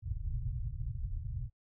pink low-pass noise, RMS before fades -37 dBFS, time 0.02-1.5 s, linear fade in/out 50 ms, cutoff 140 Hz, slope 96 dB/octave, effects noise-tail reverb RT60 0.1 s tail -24 dB re dry

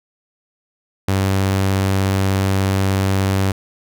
sawtooth tone, 96.6 Hz, G2, 25 cents flat, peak -11 dBFS, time 1.08-3.52 s, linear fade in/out 5 ms, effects none

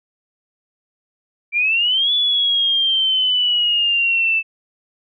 sine exponential two-way sweep, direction up then down, 2336 to 3455 to 2635 Hz, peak -14 dBFS, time 1.52-4.43 s, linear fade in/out 50 ms, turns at 2.13 s, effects none

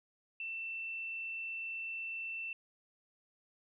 sine tone, 2678 Hz, E7, 27 cents sharp, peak -38 dBFS, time 0.4-2.53 s, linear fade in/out 2 ms, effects none

